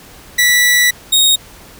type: tone pair in turn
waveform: sawtooth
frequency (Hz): 1959 / 3743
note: B6 / A#7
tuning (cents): -15 / +6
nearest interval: major seventh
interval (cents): 1121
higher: second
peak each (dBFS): -5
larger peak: neither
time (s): 0.38-0.91 / 1.12-1.36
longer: first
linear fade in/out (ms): 10
effects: pink hiss -39 dBFS RMS until 1.79 s